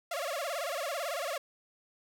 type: tone with vibrato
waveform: sawtooth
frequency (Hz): 620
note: D#5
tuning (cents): -6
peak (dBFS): -29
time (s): 0.11-1.38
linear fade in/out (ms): 5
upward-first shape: sine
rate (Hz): 18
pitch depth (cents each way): 220
effects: none